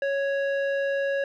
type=tone with low-pass filter; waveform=square; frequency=554.4 Hz; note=C#5; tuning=in tune; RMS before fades=-26 dBFS; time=0.02-1.24 s; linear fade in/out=2 ms; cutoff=2000 Hz; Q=1.3; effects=none